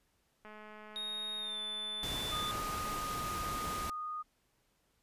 click train, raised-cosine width 0.5 ms, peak -37 dBFS, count 529, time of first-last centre 0.45-2.929 s, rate 213 Hz
triangle tone with pitch glide, 3729 to 3520 Hz, A#7 to A7, 0 to 0 cents, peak -36 dBFS, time 0.96-2.51 s, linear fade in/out 0 ms, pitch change -100 cents, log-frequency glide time 1.38-1.59 s
pink noise, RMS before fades -41 dBFS, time 2.03-3.9 s, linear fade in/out 2 ms
sine tone, 1234 Hz, D#6, 15 cents flat, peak -37 dBFS, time 2.31-4.23 s, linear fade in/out 20 ms
effects pink hiss -75 dBFS RMS until 5.02 s + resampled to 32000 Hz

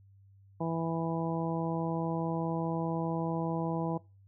harmonic tone, 164.81 Hz, E3, in tune, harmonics 1 / 2 / 3 / 4 / 5 / 6, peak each -33 / -36 / -38 / -39 / -40 / -41 dBFS, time 0.6-3.98 s, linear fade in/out 10 ms, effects noise-tail reverb RT60 0.3 s tail -23 dB re dry + added 98 Hz sine -56 dBFS peak until 4.27 s

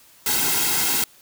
white noise with comb filter, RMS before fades -21 dBFS, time 0.26-1.04 s, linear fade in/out 2 ms, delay 1.7 ms, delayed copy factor -0.75, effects white hiss -52 dBFS RMS until 1.21 s

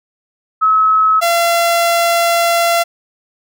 sine / sawtooth tone pair in turn, 1288 / 682.3 Hz, E6 / F5, -41 / -41 cents, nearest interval major seventh, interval 1100 cents, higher first, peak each -8 / -7 dBFS, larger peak second, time 0.61-1.21 / 1.21-2.84 s, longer second, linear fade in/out 20 ms, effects none

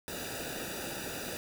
pink noise with comb filter, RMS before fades -39 dBFS, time 0.08-1.37 s, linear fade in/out 0 ms, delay 0.93 ms, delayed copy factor -0.85, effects none

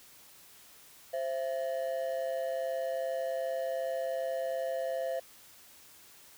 triangle ring-modulated tone, 598 Hz, D5, 31 cents sharp, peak -26 dBFS, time 1.13-5.2 s, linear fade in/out 10 ms, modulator 71.3 Hz, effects white hiss -56 dBFS RMS until 6.37 s

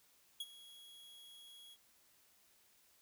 45% pulse tone with ADSR envelope, 3322 Hz, G#7, in tune, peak -38 dBFS, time 0.4-1.77 s, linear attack 5 ms, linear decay 40 ms, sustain -17 dB, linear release 45 ms, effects white hiss -70 dBFS RMS until 3.01 s

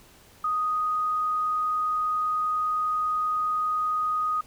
sine tone, 1245 Hz, D#6, 1 cent sharp, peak -23 dBFS, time 0.44-4.41 s, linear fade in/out 5 ms, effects pink hiss -54 dBFS RMS until 4.46 s

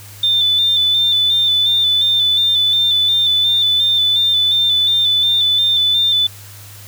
sine tone with vibrato, 3547 Hz, A7, 13 cents sharp, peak -11 dBFS, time 0.23-6.27 s, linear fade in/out 5 ms, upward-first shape square, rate 2.8 Hz, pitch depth 25 cents each way, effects added 101 Hz sine -37 dBFS peak until 6.87 s + white hiss -39 dBFS RMS until 6.87 s

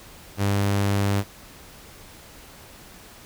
sawtooth tone, 100.2 Hz, G2, 38 cents sharp, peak -16 dBFS, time 0.37-1.24 s, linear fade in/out 50 ms, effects pink hiss -46 dBFS RMS until 3.25 s

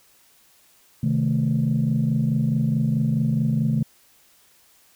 sine chord, A diminished, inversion first, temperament equal, 130.81 / 155.56 / 220 Hz, C3 / Eb3 / A3, 0 / 0 / 0 cents, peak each -22 dBFS, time 1.03-3.83 s, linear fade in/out 5 ms, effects tanh soft clip ceiling -12 dBFS + white hiss -57 dBFS RMS until 4.95 s

